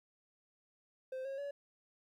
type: tone with pitch steps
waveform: triangle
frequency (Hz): 520 / 543.3 / 567.7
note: C5 / C#5 / C#5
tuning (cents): -11 / -35 / +41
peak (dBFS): -37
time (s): 1.12-1.51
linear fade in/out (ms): 5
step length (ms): 130
effects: 13-bit